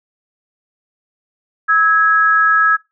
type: tone pair together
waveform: sine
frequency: 1298 / 1658 Hz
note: E6 / G#6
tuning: -27 / -3 cents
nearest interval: major third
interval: 424 cents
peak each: -12 dBFS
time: 1.68-2.77 s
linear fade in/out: 20 ms
effects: noise-tail reverb RT60 0.2 s tail -20 dB re dry